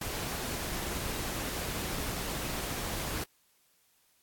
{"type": "noise", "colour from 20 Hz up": "pink", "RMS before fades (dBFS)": -36, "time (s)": [0.01, 3.24], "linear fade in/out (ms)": 5, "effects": ["white hiss -69 dBFS RMS until 4.22 s", "AAC 64 kbps"]}